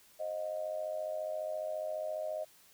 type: tone with amplitude modulation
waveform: sine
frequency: 622.3 Hz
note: D#5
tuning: in tune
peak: -31 dBFS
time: 0.19-2.45 s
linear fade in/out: 20 ms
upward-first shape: sine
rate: 94.6 Hz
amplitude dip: 75%
effects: white hiss -62 dBFS RMS until 2.73 s